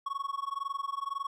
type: tone with amplitude modulation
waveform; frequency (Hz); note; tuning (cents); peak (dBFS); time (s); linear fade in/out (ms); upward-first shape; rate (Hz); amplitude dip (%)
triangle; 1108.7; C#6; 0; -27; 0.06-1.27; 5; sine; 21.9; 95
effects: none